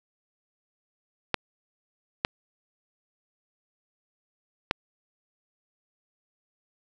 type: clicks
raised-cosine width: 0.3 ms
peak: -6 dBFS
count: 3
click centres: 1.343 / 2.249 / 4.711 s
effects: none